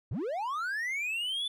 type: linear sweep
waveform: triangle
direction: up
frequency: 78 to 3520 Hz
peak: -29 dBFS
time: 0.11-1.48 s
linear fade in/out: 5 ms
effects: none